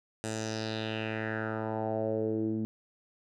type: tone with low-pass filter sweep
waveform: 10% pulse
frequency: 110 Hz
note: A2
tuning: in tune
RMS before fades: -33 dBFS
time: 0.24-2.65 s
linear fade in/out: 0 ms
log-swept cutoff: 8400 to 250 Hz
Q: 3.5
effects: none